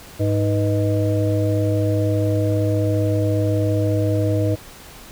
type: harmonic tone with a mistuned harmonic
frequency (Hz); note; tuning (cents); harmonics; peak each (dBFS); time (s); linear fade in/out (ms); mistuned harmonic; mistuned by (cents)
103.83; G#2; 0; 1 / 3 / 5 / 6; -18 / -23 / -25 / -26; 0.19-4.56; 20; 5; -100
effects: pink hiss -41 dBFS RMS until 5.11 s